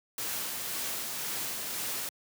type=noise with tremolo; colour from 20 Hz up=white; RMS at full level=-34 dBFS; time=0.18-2.09 s; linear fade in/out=2 ms; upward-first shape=sine; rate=1.9 Hz; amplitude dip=25%; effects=high-pass 100 Hz 12 dB/octave